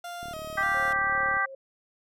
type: tone with vibrato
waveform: 30% pulse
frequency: 664 Hz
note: E5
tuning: 12 cents sharp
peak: -33 dBFS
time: 0.04-0.93 s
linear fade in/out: 5 ms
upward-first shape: square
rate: 1.7 Hz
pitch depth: 86 cents each way
type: click train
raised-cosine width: 3 ms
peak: -32 dBFS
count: 43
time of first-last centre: 0.23-1.368 s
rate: 36.9 Hz
type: harmonic tone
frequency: 392 Hz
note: G4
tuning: in tune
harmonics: 2 / 3 / 4 / 5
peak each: -33 / -28 / -27 / -29 dBFS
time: 0.57-1.46 s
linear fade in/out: 10 ms
type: tone with tremolo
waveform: sine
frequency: 538 Hz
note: C5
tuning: 48 cents sharp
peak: -35 dBFS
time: 0.74-1.55 s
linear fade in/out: 5 ms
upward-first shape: sine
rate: 2.5 Hz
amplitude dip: 60%
effects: none